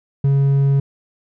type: tone with hard clipping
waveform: sine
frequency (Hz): 138.59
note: C#3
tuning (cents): 0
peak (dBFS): -13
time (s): 0.24-0.8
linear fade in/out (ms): 5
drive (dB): 3
effects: none